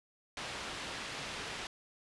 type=low-pass noise; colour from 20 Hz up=white; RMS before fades=-42 dBFS; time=0.37-1.67 s; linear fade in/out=2 ms; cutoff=3500 Hz; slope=12 dB/octave; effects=resampled to 24000 Hz